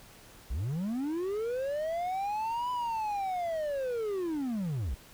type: linear two-way sweep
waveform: triangle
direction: up then down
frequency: 50 to 1000 to 50 Hz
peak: -28 dBFS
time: 0.5-4.95 s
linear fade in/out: 10 ms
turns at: 2.71 s
effects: pink hiss -54 dBFS RMS until 5.13 s